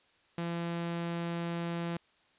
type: tone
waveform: sawtooth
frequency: 170 Hz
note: F3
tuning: 46 cents flat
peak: -29 dBFS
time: 0.38-1.97 s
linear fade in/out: 2 ms
effects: white hiss -67 dBFS RMS until 2.38 s + resampled to 8000 Hz